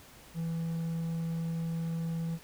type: tone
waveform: triangle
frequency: 165.1 Hz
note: E3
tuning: 3 cents sharp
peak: -29 dBFS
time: 0.34-2.39 s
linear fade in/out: 50 ms
effects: pink hiss -54 dBFS RMS until 2.43 s